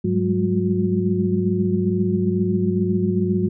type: tone cluster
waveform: sine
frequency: 102.5 / 184.5 / 199.2 / 206.8 / 361.7 Hz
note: G#2 / F#3 / G3 / G#3 / F#4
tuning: -22 / -5 / +28 / -7 / -39 cents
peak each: -25 / -21 / -27 / -25 / -23 dBFS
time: 0.04-3.49 s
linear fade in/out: 10 ms
effects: none